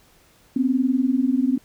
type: tone pair together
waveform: sine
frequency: 249.6 / 270 Hz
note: B3 / C#4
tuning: +19 / -45 cents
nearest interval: minor second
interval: 136 cents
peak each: -20 dBFS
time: 0.56-1.58 s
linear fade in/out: 5 ms
effects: pink hiss -56 dBFS RMS until 1.64 s